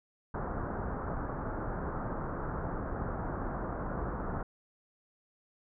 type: low-pass noise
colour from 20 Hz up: pink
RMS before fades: -36 dBFS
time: 0.34-4.43 s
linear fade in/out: 5 ms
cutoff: 1500 Hz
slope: 48 dB/octave
effects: none